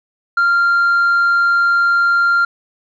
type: tone with tanh clipping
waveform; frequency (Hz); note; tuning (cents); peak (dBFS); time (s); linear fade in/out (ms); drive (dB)
sine; 1390; F6; -9; -11; 0.37-2.45; 5; 1
effects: none